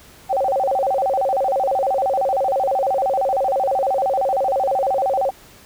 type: tone with vibrato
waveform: sine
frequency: 649 Hz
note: E5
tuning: 27 cents flat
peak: -16 dBFS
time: 0.29-5.31 s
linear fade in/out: 20 ms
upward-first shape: square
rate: 13 Hz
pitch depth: 300 cents each way
effects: pink hiss -46 dBFS RMS until 5.65 s